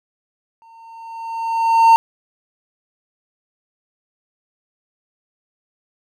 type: tone with exponential growth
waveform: triangle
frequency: 911 Hz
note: A#5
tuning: 40 cents flat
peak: -3 dBFS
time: 0.62-1.96 s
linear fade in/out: 0 ms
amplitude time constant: 290 ms
effects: none